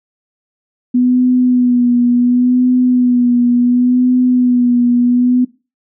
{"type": "tone with vibrato", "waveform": "sine", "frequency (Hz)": 246.9, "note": "B3", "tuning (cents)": 0, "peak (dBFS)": -8, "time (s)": [0.94, 5.45], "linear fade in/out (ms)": 10, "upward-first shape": "sine", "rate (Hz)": 0.7, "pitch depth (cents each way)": 32, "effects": ["noise-tail reverb RT60 0.3 s tail -20 dB re dry"]}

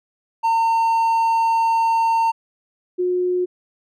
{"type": "tone pair in turn", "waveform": ["triangle", "sine"], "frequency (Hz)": [910, 361.1], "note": ["A#5", "F#4"], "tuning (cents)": [-42, -42], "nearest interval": "octave + major third", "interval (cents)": 1600, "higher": "first", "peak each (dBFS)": [-13, -17], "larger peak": "first", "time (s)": [[0.43, 2.32], [2.98, 3.46]], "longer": "first", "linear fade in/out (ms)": 20, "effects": []}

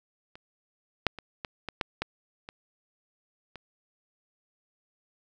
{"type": "clicks", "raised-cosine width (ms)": 0.3, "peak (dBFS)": [-30, -6, -24, -18, -18, -11, -13, -24, -26], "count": 9, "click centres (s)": [0.355, 1.067, 1.187, 1.448, 1.687, 1.812, 2.02, 2.489, 3.557], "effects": []}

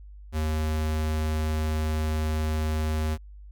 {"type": "tone", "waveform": "square", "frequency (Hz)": 77.78, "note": "D#2", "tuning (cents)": 0, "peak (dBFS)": -25, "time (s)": [0.32, 3.18], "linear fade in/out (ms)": 50, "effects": ["added 50 Hz sine -42 dBFS peak until 3.51 s"]}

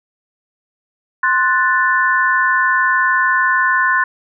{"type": "chord", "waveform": "sine", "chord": "F# diminished", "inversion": "second", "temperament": "equal", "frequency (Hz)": [1046.5, 1480, 1760], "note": ["C6", "F#6", "A6"], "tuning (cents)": [0, 0, 0], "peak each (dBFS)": -16, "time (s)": [1.23, 4.04], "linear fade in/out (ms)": 5, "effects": []}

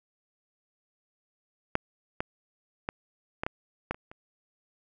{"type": "clicks", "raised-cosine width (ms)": 0.5, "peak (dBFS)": [-9, -14, -15, -15, -14, -14, -29, -30], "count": 8, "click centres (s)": [1.754, 2.205, 2.889, 3.435, 3.465, 3.91, 3.945, 4.115], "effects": []}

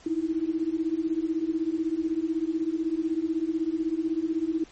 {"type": "beating tone pair", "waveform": "sine", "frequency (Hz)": [314, 330], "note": ["D#4", "E4"], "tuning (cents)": [16, 2], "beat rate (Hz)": 16, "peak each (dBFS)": [-28, -27], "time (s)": [0.06, 4.64], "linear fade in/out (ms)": 5, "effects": ["pink hiss -53 dBFS RMS until 4.71 s", "MP3 32 kbps"]}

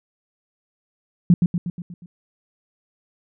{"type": "tone with echo", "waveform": "sine", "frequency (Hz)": 174.61, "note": "F3", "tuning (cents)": 0, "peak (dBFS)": -8, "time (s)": [1.3, 1.34], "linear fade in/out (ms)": 2, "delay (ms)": 120, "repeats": 6, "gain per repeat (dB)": -5, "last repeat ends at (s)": 2.06, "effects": []}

